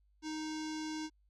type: tone with low-pass filter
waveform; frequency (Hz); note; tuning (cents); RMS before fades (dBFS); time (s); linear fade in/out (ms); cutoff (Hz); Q
square; 311.1; D#4; 0; -40; 0.22-1.1; 50; 5800; 2.9
effects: added 50 Hz sine -67 dBFS peak until 1.29 s